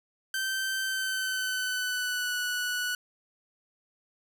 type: tone with pitch glide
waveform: sawtooth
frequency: 1551 to 1475.8 Hz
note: G6 to F#6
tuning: -19 to -5 cents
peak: -25 dBFS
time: 0.34-2.95 s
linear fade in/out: 2 ms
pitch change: -86 cents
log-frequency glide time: 0.82-2.35 s
effects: none